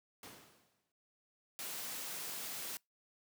pink noise with exponential decay, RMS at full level -48 dBFS, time 0.23-0.92 s, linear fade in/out 2 ms, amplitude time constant 150 ms
white noise, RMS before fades -43 dBFS, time 1.59-2.77 s, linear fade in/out 0 ms
effects noise-tail reverb RT60 0.2 s tail -26 dB re dry + high-pass 150 Hz 12 dB/octave

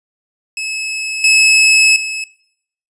sawtooth tone with level steps, 2589 Hz, E7, 32 cents flat, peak -16 / -4 / -17 dBFS, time 0.57-2.24 s, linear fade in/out 2 ms, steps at 1.24 / 1.96 s, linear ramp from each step 2 ms, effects noise-tail reverb RT60 0.7 s tail -19 dB re dry + resampled to 24000 Hz

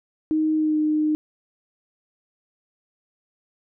sine tone with pitch glide, 311.8 to 306.1 Hz, D#4 to D#4, +4 to -28 cents, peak -18 dBFS, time 0.31-1.15 s, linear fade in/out 0 ms, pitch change -32 cents, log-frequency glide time 0.55-0.78 s, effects none

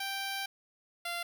10% pulse tone pair in turn, 784 / 691.2 Hz, G5 / F5, 0 / -18 cents, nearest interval major second, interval 218 cents, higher first, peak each -26 dBFS, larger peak neither, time 0-0.46 / 1.05-1.23 s, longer first, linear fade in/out 5 ms, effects none

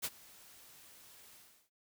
white noise with ADSR envelope, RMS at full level -35 dBFS, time 0.02-1.7 s, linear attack 28 ms, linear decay 43 ms, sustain -23 dB, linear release 360 ms, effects none

